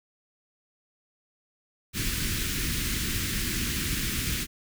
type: band-stop noise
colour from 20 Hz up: pink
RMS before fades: -29 dBFS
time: 1.93-4.47 s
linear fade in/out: 50 ms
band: 320 to 1600 Hz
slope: 24 dB/octave
effects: none